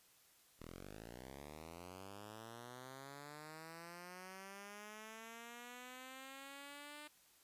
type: linear sweep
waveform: 5% pulse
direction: up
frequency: 38 to 300 Hz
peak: -40 dBFS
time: 0.59-7.08 s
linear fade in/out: 10 ms
effects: white hiss -69 dBFS RMS until 7.43 s + resampled to 32000 Hz